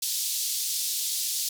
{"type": "band-pass noise", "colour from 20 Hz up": "pink", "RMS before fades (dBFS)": -29, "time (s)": [0.02, 1.49], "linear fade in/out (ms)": 5, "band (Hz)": [4000, 16000], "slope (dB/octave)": 24, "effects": []}